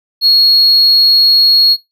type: tone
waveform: triangle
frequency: 4313 Hz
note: C#8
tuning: 48 cents flat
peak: -3 dBFS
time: 0.21-1.77 s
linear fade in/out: 50 ms
effects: noise-tail reverb RT60 0.2 s tail -19 dB re dry + tanh soft clip ceiling 0 dBFS